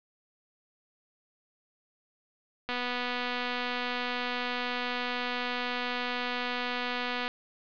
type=click train; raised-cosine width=0.3 ms; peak=-17 dBFS; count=1130; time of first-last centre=2.69-7.279 s; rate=246 Hz; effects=resampled to 11025 Hz + 9-bit